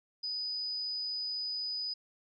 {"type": "tone", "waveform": "sine", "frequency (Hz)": 4978, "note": "D#8", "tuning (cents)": 0, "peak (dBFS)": -33, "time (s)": [0.23, 1.94], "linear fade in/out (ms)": 10, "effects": ["MP3 96 kbps"]}